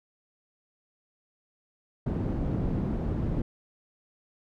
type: low-pass noise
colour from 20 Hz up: white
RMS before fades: -29 dBFS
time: 2.06-3.42 s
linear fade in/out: 5 ms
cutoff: 210 Hz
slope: 12 dB/octave
effects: none